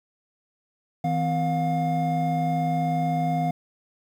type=tone cluster; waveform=triangle; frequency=161.3 / 257.5 / 710 Hz; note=E3 / C4 / F5; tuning=-37 / -28 / +28 cents; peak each=-23 / -28 / -23 dBFS; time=1.04-3.51 s; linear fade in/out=5 ms; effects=9-bit